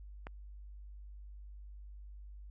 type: click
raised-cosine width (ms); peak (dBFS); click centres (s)
0.5; -29; 0.269
effects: added 50 Hz sine -47 dBFS peak until 2.5 s